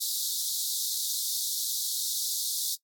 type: high-pass noise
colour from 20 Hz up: pink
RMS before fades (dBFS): -30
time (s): 0-2.76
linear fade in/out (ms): 20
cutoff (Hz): 3600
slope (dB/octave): 96
effects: noise-tail reverb RT60 0.1 s tail -20 dB re dry + AAC 64 kbps